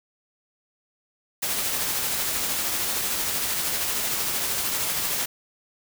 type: noise with tremolo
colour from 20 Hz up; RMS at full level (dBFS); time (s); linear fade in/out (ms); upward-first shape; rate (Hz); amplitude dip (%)
white; -25; 1.42-5.26; 10; triangle; 13; 30
effects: none